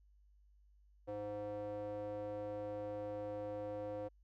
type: tone with band-pass filter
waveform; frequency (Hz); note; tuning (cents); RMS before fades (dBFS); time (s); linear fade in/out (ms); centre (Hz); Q
square; 103.83; G#2; 0; -43; 1.07-4.09; 20; 530; 3.5
effects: added 50 Hz sine -64 dBFS peak until 4.23 s